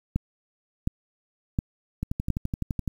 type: two click trains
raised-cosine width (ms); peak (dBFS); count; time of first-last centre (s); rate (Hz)
5; -15 / -11; 11 / 4; 2.03-2.877 / 0.16-2.303; 11.8 / 1.4
effects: 8-bit